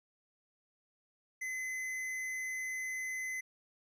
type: tone with hard clipping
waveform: triangle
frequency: 2037 Hz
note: C7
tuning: 47 cents flat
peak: -38 dBFS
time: 1.41-3.41 s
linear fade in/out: 10 ms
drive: 14 dB
effects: none